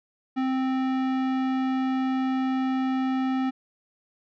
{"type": "tone with tanh clipping", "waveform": "sine", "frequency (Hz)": 261.6, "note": "C4", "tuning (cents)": 0, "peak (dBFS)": -25, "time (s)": [0.36, 3.51], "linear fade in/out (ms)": 20, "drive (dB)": 18, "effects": []}